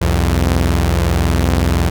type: tone pair together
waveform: sawtooth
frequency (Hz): 63.9 / 85.53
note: C2 / F2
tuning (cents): -40 / -36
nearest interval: perfect fourth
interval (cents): 504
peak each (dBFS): -11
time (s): 0.01-1.9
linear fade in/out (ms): 10
effects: none